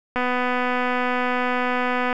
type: click train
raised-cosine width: 0.5 ms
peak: -9 dBFS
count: 491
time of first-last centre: 0.16-2.128 s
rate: 249 Hz
effects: none